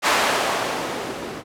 violet noise with low-pass filter sweep, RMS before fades -23 dBFS, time 0.02-1.44 s, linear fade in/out 50 ms, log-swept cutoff 1000 to 270 Hz, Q 0.78, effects none

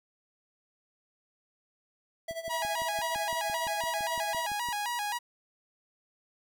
square tone with tremolo, 659.3 Hz, E5, in tune, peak -33 dBFS, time 2.28-4.46 s, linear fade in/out 5 ms, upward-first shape sine, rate 12 Hz, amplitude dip 80%
click train, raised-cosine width 3 ms, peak -34 dBFS, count 15, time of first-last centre 2.31-4.687 s, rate 5.89 Hz
sawtooth tone with vibrato, 892 Hz, A5, 23 cents sharp, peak -27 dBFS, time 2.49-5.19 s, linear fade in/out 20 ms, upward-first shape square, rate 3.8 Hz, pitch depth 130 cents each way
effects 10-bit

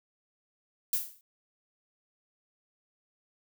violet noise with exponential decay, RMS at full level -25 dBFS, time 0.93-1.21 s, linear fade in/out 2 ms, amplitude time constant 59 ms, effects none

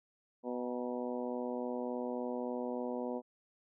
harmonic tone with a mistuned harmonic, 123.47 Hz, B2, in tune, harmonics 2 / 3 / 4 / 5 / 6 / 7 / 8, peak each -39 / -43 / -40 / -44 / -48 / -50 / -49 dBFS, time 0.43-3.22 s, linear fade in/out 50 ms, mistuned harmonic 8, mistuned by -45 cents, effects none

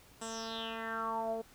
10% pulse tone with low-pass filter sweep, 225.3 Hz, A3, 41 cents sharp, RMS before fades -38 dBFS, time 0.21-1.42 s, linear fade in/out 10 ms, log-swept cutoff 8400 to 520 Hz, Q 5.7, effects pink hiss -60 dBFS RMS until 1.54 s

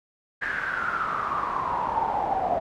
brown noise with band-pass filter sweep, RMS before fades -27 dBFS, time 0.41-2.6 s, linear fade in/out 20 ms, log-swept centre 1700 to 700 Hz, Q 9.9, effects none

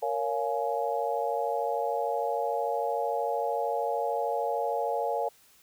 sine chord, Bb minor seventh, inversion none, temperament just, 466.2 / 559.4 / 699.2 / 839.1 Hz, Bb4 / Db5 / F5 / Ab5, 0 / +16 / +2 / +18 cents, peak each -32 dBFS, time 0.02-5.29 s, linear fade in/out 10 ms, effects white hiss -60 dBFS RMS until 5.62 s

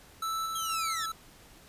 square tone with tremolo, 1318.5 Hz, E6, in tune, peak -31 dBFS, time 0.22-1.12 s, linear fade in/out 5 ms, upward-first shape square, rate 2.1 Hz, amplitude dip 25%
15% pulse linear sweep, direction down, 3289 to 1661.2 Hz, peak -28 dBFS, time 0.55-1.06 s, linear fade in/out 5 ms
effects pink hiss -55 dBFS RMS until 1.68 s + resampled to 32000 Hz

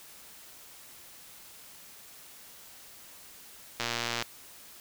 click train, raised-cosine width 0.2 ms, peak -13 dBFS, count 51, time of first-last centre 3.8-4.224 s, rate 118 Hz, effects white hiss -51 dBFS RMS until 4.8 s

